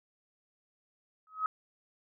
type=tone with exponential growth; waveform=sine; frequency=1273 Hz; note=D#6; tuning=39 cents sharp; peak=-24 dBFS; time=1.27-1.46 s; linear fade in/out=1 ms; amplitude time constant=41 ms; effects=none